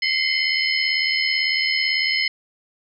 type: tone cluster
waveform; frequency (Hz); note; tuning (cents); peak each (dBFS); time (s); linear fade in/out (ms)
sine; 2058 / 2136 / 3040 / 4275 / 5140; C7 / C7 / F#7 / C8 / E8; -29 / +35 / +46 / +36 / -45; -23 / -24 / -27 / -27 / -25; 0.02-2.28; 5
effects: none

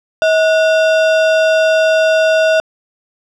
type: tone with sample-and-hold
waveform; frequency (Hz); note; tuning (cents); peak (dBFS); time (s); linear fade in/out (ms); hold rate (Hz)
sine; 639; D#5; +46; -8; 0.22-2.6; 0; 2100
effects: low-pass 4000 Hz 12 dB/octave

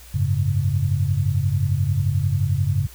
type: chord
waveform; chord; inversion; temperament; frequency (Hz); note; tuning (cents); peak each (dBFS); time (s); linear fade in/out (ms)
sine; F# suspended second; none; equal; 92.5 / 103.83 / 138.59; F#2 / G#2 / C#3; 0 / 0 / 0; -22; 0.14-2.87; 10
effects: added 60 Hz sine -43 dBFS peak until 2.94 s + white hiss -46 dBFS RMS until 2.94 s

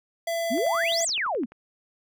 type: tone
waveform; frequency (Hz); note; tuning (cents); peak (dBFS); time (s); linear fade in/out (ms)
square; 670; E5; +28; -26; 0.27-1.05; 5
type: exponential two-way sweep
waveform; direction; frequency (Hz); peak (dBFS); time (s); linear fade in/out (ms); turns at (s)
sine; up then down; 207.7 to 8372 to 207.7; -24; 0.5-1.46; 20; 1.05
type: click train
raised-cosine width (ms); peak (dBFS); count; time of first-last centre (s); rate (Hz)
0.5; -31; 12; 0.58-1.52; 11.7
effects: none

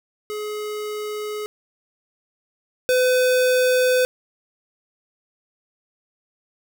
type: tone pair in turn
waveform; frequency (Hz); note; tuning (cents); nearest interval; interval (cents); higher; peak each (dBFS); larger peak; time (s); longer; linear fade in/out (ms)
square; 422.3 / 505.5; G#4 / B4; +29 / +40; minor third; 311; second; -27 / -16; second; 0.3-1.46 / 2.89-4.05; neither; 0
effects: none

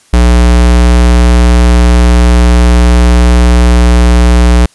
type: tone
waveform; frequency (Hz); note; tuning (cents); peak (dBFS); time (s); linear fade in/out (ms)
square; 60.1; B1; -46; -3; 0.13-4.66; 5
effects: white hiss -45 dBFS RMS until 4.74 s + resampled to 24000 Hz

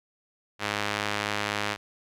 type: tone with band-pass filter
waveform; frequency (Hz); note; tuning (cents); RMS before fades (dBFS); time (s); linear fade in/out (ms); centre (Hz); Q
sawtooth; 103.83; G#2; 0; -30; 0.59-1.77; 50; 2300; 0.72
effects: none

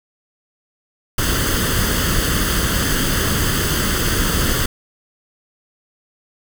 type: noise with comb filter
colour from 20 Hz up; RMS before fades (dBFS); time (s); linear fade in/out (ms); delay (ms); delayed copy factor
pink; -18; 1.18-4.66; 5; 0.63; +0.65
effects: none

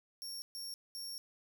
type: tone bursts at uneven times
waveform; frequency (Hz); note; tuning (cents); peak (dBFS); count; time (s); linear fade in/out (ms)
sawtooth; 5510; F8; -24; -39; 3; 0.22-0.42 / 0.55-0.74 / 0.95-1.18; 0
effects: none

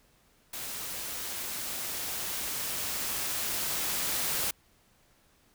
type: noise with level ramp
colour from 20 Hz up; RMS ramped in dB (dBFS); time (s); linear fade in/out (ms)
white; -38 to -30; 0.53-4.51; 5
effects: pink hiss -65 dBFS RMS until 5.54 s

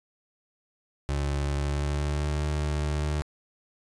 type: tone with pitch glide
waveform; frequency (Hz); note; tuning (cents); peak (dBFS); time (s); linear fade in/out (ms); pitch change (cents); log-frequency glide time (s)
30% pulse; 71 to 74.88; C#2 to D2; +42 to +34; -23; 1.09-3.22; 0; +92; 1.53-2.43
effects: resampled to 22050 Hz

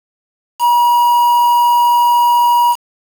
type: tone with quantisation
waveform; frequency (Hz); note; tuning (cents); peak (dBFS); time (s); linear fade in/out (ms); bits
triangle; 959; A#5; +49; -6; 0.59-2.76; 50; 4
effects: none

